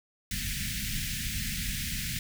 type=band-stop noise; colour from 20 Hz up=pink; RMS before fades=-33 dBFS; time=0.31-2.19 s; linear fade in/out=2 ms; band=230 to 1700 Hz; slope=48 dB/octave; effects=none